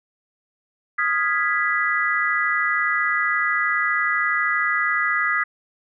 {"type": "chord", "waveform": "sine", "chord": "F half-diminished seventh", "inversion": "third", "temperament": "equal", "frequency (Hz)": [1244.5, 1396.9, 1661.2, 1975.5], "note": ["Eb6", "F6", "Ab6", "Cb7"], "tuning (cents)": [0, 0, 0, 0], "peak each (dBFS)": [-24, -28, -24, -22], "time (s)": [0.98, 5.44], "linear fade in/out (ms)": 10, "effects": []}